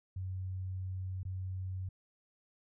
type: tone with dropouts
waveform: sine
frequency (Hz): 93.4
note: F#2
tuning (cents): +17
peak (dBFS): -36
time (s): 0.16-1.89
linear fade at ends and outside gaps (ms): 5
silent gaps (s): 1.232-1.251
effects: none